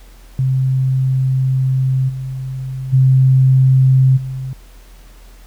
sine tone with level steps, 131.4 Hz, C3, 8 cents sharp, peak -12 / -21 / -7 / -21 dBFS, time 0.39-4.53 s, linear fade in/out 0 ms, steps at 2.08 / 2.92 / 4.16 s, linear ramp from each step 20 ms, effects added 42 Hz sine -38 dBFS peak until 5.46 s + pink hiss -48 dBFS RMS until 5.46 s

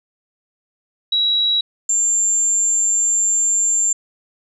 sine tone pair in turn, 3881 / 7301 Hz, B7 / A#8, -31 / -37 cents, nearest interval major seventh, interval 1094 cents, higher second, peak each -14 dBFS, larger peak neither, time 1.12-1.61 / 1.89-3.93 s, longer second, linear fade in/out 5 ms, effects none

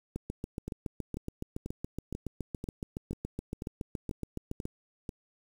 two click trains, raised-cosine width 3 ms, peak -24 / -22 dBFS, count 10 / 33, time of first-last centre 0.68-5.092 / 0.16-4.654 s, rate 2.04 / 7.12 Hz, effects 8-bit

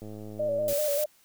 click train, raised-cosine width 2 ms, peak -29 dBFS, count 76, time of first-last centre 0.02-0.728 s, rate 106 Hz
sine tone with vibrato, 587.3 Hz, D5, in tune, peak -25 dBFS, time 0.39-1.06 s, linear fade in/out 10 ms, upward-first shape square, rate 5.1 Hz, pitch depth 47 cents each way
blue noise, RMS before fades -33 dBFS, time 0.68-1.04 s, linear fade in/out 2 ms
effects white hiss -62 dBFS RMS until 1.24 s

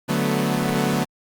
sawtooth chord, B minor seventh, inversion first, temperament equal with one note detuned, 146.83 / 185 / 219.2 / 246.9 Hz, D3 / F#3 / A3 / B3, 0 / 0 / -6 / 0 cents, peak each -21 dBFS, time 0.08-1.05 s, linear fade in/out 20 ms, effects Opus 48 kbps

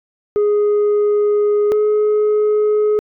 sine tone pair in turn, 415.3 / 422.8 Hz, G#4 / G#4, 0 / +31 cents, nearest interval unison, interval 31 cents, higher second, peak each -9 dBFS, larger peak neither, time 0.36-1.72 / 1.72-2.99 s, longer first, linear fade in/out 0 ms, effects tanh soft clip ceiling -11 dBFS

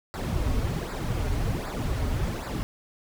brown noise with flanger, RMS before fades -28 dBFS, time 0.14-2.63 s, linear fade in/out 0 ms, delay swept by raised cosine 0.32 to 6.02 ms, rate 1.3 Hz, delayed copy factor -0.75, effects none

